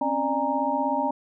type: tone cluster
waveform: sine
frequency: 261.7 / 278 / 595 / 822 / 930 Hz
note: C4 / C#4 / D5 / G#5 / A#5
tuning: 0 / +5 / +22 / -18 / -4 cents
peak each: -31 / -30 / -29 / -29 / -26 dBFS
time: 0.01-1.11 s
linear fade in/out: 5 ms
effects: none